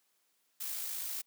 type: noise with amplitude modulation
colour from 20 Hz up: blue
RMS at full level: -37 dBFS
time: 0.6-1.22 s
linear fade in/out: 10 ms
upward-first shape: sine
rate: 55.1 Hz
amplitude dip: 35%
effects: white hiss -75 dBFS RMS until 1.26 s + high-pass 200 Hz 12 dB/octave